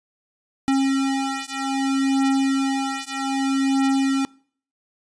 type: beating tone pair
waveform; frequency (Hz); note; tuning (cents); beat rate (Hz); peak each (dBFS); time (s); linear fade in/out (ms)
square; 270.2 / 270.83; C#4 / C#4; -44 / -40; 0.63; -23; 0.68-4.25; 0
effects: noise-tail reverb RT60 0.5 s tail -24 dB re dry + resampled to 22050 Hz